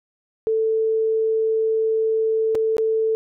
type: tone with dropouts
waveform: sine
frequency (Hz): 442.8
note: A4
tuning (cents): +11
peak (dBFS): -17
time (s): 0.47-3.15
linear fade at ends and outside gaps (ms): 0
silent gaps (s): 2.549-2.553 / 2.768-2.782
effects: none